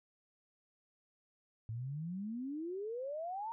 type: exponential sweep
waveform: sine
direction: up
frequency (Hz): 107.8 to 932.3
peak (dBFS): -38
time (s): 1.69-3.52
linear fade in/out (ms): 0
effects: none